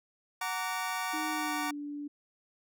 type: chord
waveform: 25% pulse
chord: Gb augmented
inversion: none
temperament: just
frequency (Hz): 740 / 925 / 1156.2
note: Gb5 / Bb5 / D6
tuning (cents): 0 / -14 / -27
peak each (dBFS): -33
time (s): 0.41-1.71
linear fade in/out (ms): 5
type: tone with pitch glide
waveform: sine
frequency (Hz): 310 to 290.9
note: D#4 to D4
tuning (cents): -6 to -16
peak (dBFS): -36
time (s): 1.13-2.08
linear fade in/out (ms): 10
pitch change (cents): -110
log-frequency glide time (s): 1.29-1.75
effects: none